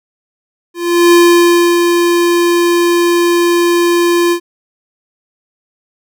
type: tone with ADSR envelope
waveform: square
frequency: 345.7 Hz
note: F4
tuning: 18 cents flat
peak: -4 dBFS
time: 0.74-4.4 s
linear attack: 380 ms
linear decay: 650 ms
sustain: -5 dB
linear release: 82 ms
effects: none